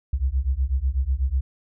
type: beating tone pair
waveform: sine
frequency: 62.2 / 70.3 Hz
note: B1 / C#2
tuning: +13 / +25 cents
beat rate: 8.1 Hz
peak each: -23 dBFS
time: 0.13-1.41 s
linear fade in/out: 5 ms
effects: none